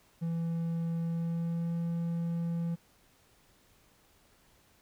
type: tone with pitch glide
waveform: triangle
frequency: 166.6 to 168.63 Hz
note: E3 to E3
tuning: +19 to +40 cents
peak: -28 dBFS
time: 0.21-2.76 s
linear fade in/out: 20 ms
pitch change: +21 cents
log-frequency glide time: 1-1.76 s
effects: pink hiss -65 dBFS RMS until 4.81 s